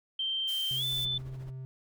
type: tone with pitch glide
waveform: sine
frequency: 3136 to 3520 Hz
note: G7 to A7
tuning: 0 to 0 cents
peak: -29 dBFS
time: 0.19-1.18 s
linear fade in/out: 5 ms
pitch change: +200 cents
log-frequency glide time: 0.76-0.84 s
type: noise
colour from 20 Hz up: blue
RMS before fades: -43 dBFS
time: 0.47-1.06 s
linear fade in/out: 20 ms
type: tone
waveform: triangle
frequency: 130.81 Hz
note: C3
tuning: in tune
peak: -36 dBFS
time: 0.71-1.65 s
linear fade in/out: 0 ms
type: noise with tremolo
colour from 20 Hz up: brown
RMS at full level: -46 dBFS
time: 0.9-1.51 s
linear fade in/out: 20 ms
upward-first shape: sine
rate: 14 Hz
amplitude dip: 60%
effects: none